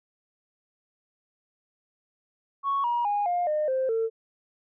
sine tone with pitch steps, 1108.7 / 954.1 / 821 / 706.6 / 608 / 523.2 / 450.3 Hz, C#6 / A#5 / G#5 / F5 / D#5 / C5 / A4, 0 / +40 / -20 / +20 / -40 / 0 / +40 cents, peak -22 dBFS, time 2.63-4.1 s, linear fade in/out 50 ms, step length 210 ms, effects tanh soft clip ceiling -19 dBFS

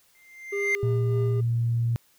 triangle tone with exponential growth, 2093 Hz, C7, in tune, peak -17 dBFS, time 0.15-0.75 s, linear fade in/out 0 ms, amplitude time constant 130 ms
triangle tone with tremolo, 402.2 Hz, G4, 44 cents sharp, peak -24 dBFS, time 0.52-1.41 s, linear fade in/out 10 ms, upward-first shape sine, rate 3.3 Hz, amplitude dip 35%
sine tone, 117.1 Hz, A#2, 8 cents sharp, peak -21 dBFS, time 0.83-1.96 s, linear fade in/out 0 ms
effects tanh soft clip ceiling -13 dBFS + white hiss -62 dBFS RMS until 2.18 s

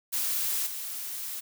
blue noise with level steps, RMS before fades -29 / -36 dBFS, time 0.12-1.41 s, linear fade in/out 20 ms, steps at 0.66 s, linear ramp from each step 10 ms, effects none

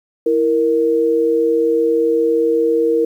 sine tone pair together, 328.7 / 466.2 Hz, E4 / A#4, -5 / 0 cents, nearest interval tritone, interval 605 cents, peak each -18 / -13 dBFS, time 0.26-3.05 s, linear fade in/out 5 ms, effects 8-bit

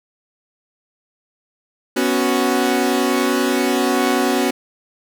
sawtooth chord, B suspended second, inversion none, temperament equal, 246.9 / 277.2 / 370 Hz, B3 / C#4 / F#4, 0 / 0 / 0 cents, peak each -16 dBFS, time 1.96-4.51 s, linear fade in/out 10 ms, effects none

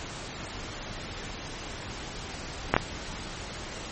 clicks, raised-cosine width 0.5 ms, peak -3 dBFS, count 2, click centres 2.74 / 2.765 s, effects pink hiss -38 dBFS RMS until 3.91 s + MP3 32 kbps

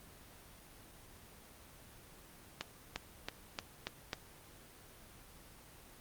accelerating click train, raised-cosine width 0.2 ms, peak -19 dBFS, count 6, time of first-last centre 2.61-4.132 s, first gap 350 ms, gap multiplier 0.93, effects pink hiss -57 dBFS RMS until 6 s + Opus 24 kbps

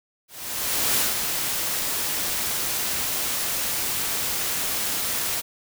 white noise with ADSR envelope, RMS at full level -21 dBFS, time 0.28-5.42 s, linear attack 690 ms, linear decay 170 ms, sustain -5 dB, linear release 29 ms, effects none

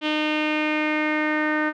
sawtooth tone with low-pass filter sweep, 305.4 Hz, D#4, 32 cents flat, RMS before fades -23 dBFS, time 0.01-1.73 s, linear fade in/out 50 ms, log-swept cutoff 3100 to 1700 Hz, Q 4.4, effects none

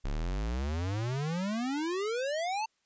square exponential sweep, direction up, 32.7 to 907 Hz, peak -31 dBFS, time 0.04-2.66 s, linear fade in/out 10 ms, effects white hiss -75 dBFS RMS until 2.85 s + resampled to 16000 Hz

